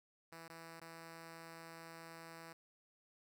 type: tone with dropouts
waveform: 5% pulse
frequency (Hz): 164.81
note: E3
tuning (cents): 0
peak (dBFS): -40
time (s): 0.32-2.53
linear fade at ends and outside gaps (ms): 5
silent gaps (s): 0.481-0.497 / 0.8-0.814
effects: none